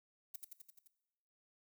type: noise with echo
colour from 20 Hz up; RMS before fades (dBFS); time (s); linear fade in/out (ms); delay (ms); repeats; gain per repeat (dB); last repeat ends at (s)
violet; -44; 0.34-0.36; 5; 86; 6; -3; 0.876
effects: noise-tail reverb RT60 1.0 s tail -17 dB re dry